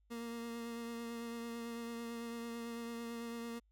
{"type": "tone with vibrato", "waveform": "30% pulse", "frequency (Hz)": 233.1, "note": "A#3", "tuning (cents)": 0, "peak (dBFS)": -39, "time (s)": [0.1, 3.6], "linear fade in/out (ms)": 20, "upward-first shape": "triangle", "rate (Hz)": 9, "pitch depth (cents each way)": 20, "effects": ["added 51 Hz sine -69 dBFS peak until 3.71 s"]}